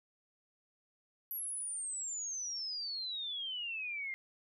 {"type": "exponential sweep", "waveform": "sine", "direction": "down", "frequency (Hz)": [11840, 2085], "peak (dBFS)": -37, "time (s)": [1.31, 4.14], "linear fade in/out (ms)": 0, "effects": []}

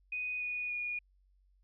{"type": "tone with pitch steps", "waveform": "sine", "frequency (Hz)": [2489, 2466, 2443], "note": ["D#7", "D#7", "D#7"], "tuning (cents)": [0, -16, -32], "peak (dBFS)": -34, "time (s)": [0.12, 0.99], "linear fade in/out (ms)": 5, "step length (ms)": 290, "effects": ["added 47 Hz sine -65 dBFS peak until 1.63 s"]}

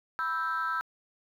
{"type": "chord", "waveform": "sine", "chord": "E minor", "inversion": "second", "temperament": "equal", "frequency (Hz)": [987.8, 1318.5, 1568], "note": ["B5", "E6", "G6"], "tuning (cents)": [0, 0, 0], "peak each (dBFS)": [-35, -29, -32], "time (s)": [0.19, 0.81], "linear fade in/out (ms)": 0, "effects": ["tanh soft clip ceiling -23 dBFS", "10-bit"]}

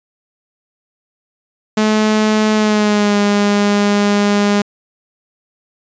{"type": "tone with pitch glide", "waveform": "sawtooth", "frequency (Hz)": [215.1, 204.4], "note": ["A3", "G#3"], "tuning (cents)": [-39, -27], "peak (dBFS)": -7, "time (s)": [1.77, 4.62], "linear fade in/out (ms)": 5, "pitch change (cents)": -88, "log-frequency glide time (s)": [2.55, 3.17], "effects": ["resampled to 16000 Hz"]}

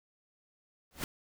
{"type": "noise with exponential growth", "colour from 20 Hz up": "pink", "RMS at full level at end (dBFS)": -32, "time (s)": [0.91, 1.04], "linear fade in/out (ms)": 1, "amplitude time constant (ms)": 28, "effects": []}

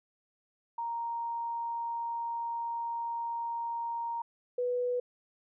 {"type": "tone pair in turn", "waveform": "sine", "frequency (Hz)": [932.3, 492.7], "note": ["A#5", "B4"], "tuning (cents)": [0, -4], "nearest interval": "major seventh", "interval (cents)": 1104, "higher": "first", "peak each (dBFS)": [-32, -28], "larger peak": "second", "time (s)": [[0.78, 4.22], [4.58, 5]], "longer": "first", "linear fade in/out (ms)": 5, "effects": []}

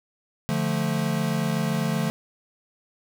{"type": "chord", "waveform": "square", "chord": "D minor", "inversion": "none", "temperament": "equal", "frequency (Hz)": [146.83, 174.61, 220], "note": ["D3", "F3", "A3"], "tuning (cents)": [0, 0, 0], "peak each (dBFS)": -28, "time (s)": [0.49, 2.1], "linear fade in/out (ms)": 0, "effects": []}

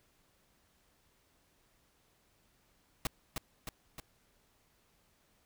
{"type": "noise with echo", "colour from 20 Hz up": "pink", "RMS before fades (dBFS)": -33, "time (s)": [3.05, 3.07], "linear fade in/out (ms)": 2, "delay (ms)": 310, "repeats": 3, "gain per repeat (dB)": -4, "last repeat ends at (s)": 4, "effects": ["pink hiss -71 dBFS RMS until 5.45 s"]}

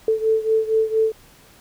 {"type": "beating tone pair", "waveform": "sine", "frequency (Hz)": [440, 444.3], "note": ["A4", "A4"], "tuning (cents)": [0, 17], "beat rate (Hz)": 4.3, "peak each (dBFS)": [-18, -21], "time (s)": [0.08, 1.12], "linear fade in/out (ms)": 2, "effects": ["pink hiss -50 dBFS RMS until 1.6 s"]}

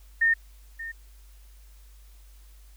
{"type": "tone with echo", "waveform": "sine", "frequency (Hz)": 1827, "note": "A#6", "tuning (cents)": -35, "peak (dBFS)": -18, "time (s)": [0.21, 0.34], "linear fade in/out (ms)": 10, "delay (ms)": 580, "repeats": 1, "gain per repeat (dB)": -15, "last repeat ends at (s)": 0.92, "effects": ["added 50 Hz sine -48 dBFS peak until 2.76 s", "white hiss -61 dBFS RMS until 2.76 s"]}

